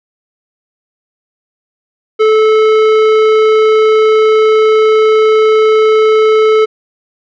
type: tone with tanh clipping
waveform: triangle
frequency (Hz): 435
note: A4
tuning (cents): -20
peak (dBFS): -7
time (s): 2.19-6.66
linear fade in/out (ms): 20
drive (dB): 18
effects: none

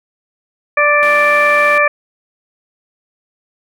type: harmonic tone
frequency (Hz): 587.3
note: D5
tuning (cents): 0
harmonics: 1 / 2 / 3 / 4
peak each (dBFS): -14 / -14 / -14 / -14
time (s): 0.77-1.88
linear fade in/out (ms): 5
type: chord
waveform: 5% pulse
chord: D diminished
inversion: second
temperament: equal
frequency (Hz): 207.7 / 293.7 / 349.2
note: Ab3 / D4 / F4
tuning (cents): 0 / 0 / 0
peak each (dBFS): -20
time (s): 1.03-1.78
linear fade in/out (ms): 0
effects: none

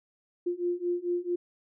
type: beating tone pair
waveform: sine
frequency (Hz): 349.2 / 353.7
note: F4 / F4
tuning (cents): 0 / +22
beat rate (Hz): 4.5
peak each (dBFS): -31 / -30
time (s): 0.46-1.36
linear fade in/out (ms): 10
effects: none

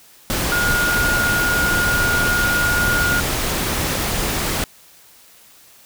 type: tone in noise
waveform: sine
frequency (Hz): 1430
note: F6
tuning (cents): +41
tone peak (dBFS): -17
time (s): 0.52-3.2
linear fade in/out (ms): 0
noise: pink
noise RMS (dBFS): -21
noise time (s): 0.3-4.64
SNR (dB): +1
effects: white hiss -48 dBFS RMS until 5.85 s

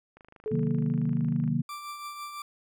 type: click train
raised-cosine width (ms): 0.5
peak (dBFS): -36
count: 35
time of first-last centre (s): 0.17-1.478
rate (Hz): 26
type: tone with exponential decay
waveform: sine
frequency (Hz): 433.2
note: A4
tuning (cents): -27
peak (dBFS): -28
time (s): 0.46-1.61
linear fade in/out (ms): 0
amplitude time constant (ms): 250
type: chord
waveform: sine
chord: C half-diminished seventh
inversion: none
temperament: equal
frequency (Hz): 130.81 / 155.56 / 185 / 233.1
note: C3 / Eb3 / Gb3 / Bb3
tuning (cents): 0 / 0 / 0 / 0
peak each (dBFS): -31 / -28 / -33 / -29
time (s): 0.51-1.62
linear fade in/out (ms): 10
type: tone with tremolo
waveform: 40% pulse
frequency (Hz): 1174.7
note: D6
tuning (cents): 0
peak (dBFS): -34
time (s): 1.69-2.42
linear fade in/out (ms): 2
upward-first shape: triangle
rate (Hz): 6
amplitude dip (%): 50
effects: none

